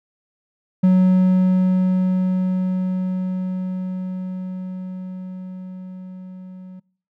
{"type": "tone with level ramp", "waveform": "triangle", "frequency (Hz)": 185, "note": "F#3", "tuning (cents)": 0, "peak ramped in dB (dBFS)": [-8, -33], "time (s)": [0.83, 6.8], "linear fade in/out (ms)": 10, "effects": ["noise-tail reverb RT60 0.6 s tail -26 dB re dry"]}